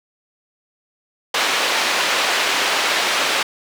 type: band-pass noise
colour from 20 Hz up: white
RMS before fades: -19 dBFS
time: 1.34-3.43 s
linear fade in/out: 5 ms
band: 420 to 3400 Hz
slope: 12 dB/octave
effects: none